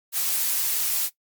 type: noise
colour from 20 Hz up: blue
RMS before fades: -24 dBFS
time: 0.12-1.1 s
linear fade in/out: 50 ms
effects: noise-tail reverb RT60 0.1 s tail -17 dB re dry + MP3 96 kbps